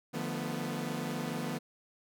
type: chord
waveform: sawtooth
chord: B half-diminished seventh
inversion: first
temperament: equal with one note detuned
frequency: 150.26 / 174.61 / 220 / 246.9 Hz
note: D3 / F3 / A3 / B3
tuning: +40 / 0 / 0 / 0 cents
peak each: -36 / -36 / -37 / -34 dBFS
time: 0.13-1.59 s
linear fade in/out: 20 ms
effects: none